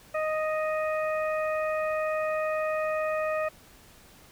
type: harmonic tone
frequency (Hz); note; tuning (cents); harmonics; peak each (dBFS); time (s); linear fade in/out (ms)
622.3; D#5; 0; 1 / 2 / 3 / 4; -27 / -33 / -37 / -39; 0.14-3.49; 10
effects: pink hiss -54 dBFS RMS until 4.31 s